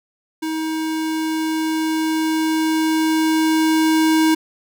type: tone with level ramp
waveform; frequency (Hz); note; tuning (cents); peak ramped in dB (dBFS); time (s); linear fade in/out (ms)
square; 317.3; D#4; +34; -22 to -13; 0.42-4.35; 10
effects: none